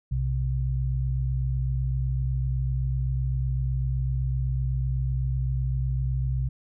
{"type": "tone pair together", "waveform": "sine", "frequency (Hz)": [61.7, 129.6], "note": ["B1", "C3"], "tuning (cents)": [-1, -16], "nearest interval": "octave + minor second", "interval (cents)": 1285, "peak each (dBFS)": -26, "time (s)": [0.11, 6.49], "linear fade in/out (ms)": 10, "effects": []}